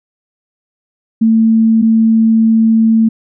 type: tone pair in turn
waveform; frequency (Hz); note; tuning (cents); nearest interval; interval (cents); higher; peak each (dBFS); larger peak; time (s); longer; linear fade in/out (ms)
sine; 223.8 / 223.8; A3 / A3; +30 / +30; unison; 0; neither; -6 / -6; neither; 1.21-1.82 / 1.82-3.09; second; 10
effects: none